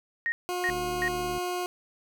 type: tone bursts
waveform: sine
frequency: 1864.7 Hz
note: A#6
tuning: in tune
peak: -25 dBFS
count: 3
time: 0.26-1.08 s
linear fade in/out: 0 ms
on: 60 ms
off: 320 ms
type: tone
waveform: 20% pulse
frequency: 358.6 Hz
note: F4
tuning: 46 cents sharp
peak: -24 dBFS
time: 0.49-1.66 s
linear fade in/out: 0 ms
type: click train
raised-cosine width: 3 ms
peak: -29 dBFS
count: 53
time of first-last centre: 0.69-1.379 s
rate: 75.5 Hz
effects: none